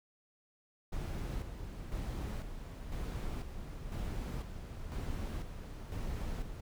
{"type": "noise with tremolo", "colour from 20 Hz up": "brown", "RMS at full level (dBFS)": -38, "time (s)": [0.92, 6.61], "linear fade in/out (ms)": 10, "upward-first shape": "square", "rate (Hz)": 1, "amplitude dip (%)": 50, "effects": []}